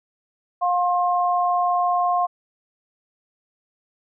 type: tone pair together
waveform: sine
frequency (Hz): 711 / 1065.3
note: F5 / C6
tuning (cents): +31 / +31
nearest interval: perfect fifth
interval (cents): 700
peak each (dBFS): -19 / -22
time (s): 0.61-2.27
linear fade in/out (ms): 20
effects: none